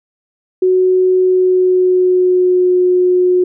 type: tone with pitch glide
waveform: sine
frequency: 370 to 362.6 Hz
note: F#4 to F#4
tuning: 0 to -35 cents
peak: -8 dBFS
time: 0.62-3.44 s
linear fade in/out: 5 ms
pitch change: -35 cents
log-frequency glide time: 1.19-2.77 s
effects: none